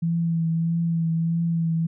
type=tone with vibrato; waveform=sine; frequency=165.9 Hz; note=E3; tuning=11 cents sharp; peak=-20 dBFS; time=0.02-1.87 s; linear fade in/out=10 ms; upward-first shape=triangle; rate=1.6 Hz; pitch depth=29 cents each way; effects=none